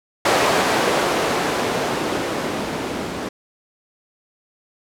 violet noise with low-pass filter sweep, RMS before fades -21 dBFS, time 0.25-3.29 s, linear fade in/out 5 ms, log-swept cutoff 570 to 250 Hz, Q 0.79, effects none

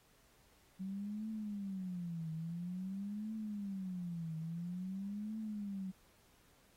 sine tone with vibrato, 187.1 Hz, F#3, 20 cents sharp, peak -39 dBFS, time 0.79-5.92 s, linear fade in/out 20 ms, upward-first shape triangle, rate 0.49 Hz, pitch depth 290 cents each way, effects pink hiss -69 dBFS RMS until 6.76 s + AAC 48 kbps

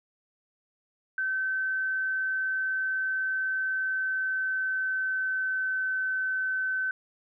sine tone with pitch glide, 1536 to 1526.3 Hz, G6 to G6, -36 to -47 cents, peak -26 dBFS, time 1.18-6.91 s, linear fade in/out 2 ms, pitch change -11 cents, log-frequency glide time 3.62-5.91 s, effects none

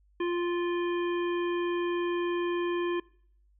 harmonic tone, 348.7 Hz, F4, 3 cents flat, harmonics 1 / 3 / 5 / 7 / 9, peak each -27 / -37 / -41 / -44 / -46 dBFS, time 0.2-3 s, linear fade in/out 5 ms, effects noise-tail reverb RT60 0.6 s tail -23 dB re dry + added 50 Hz sine -61 dBFS peak until 3.59 s

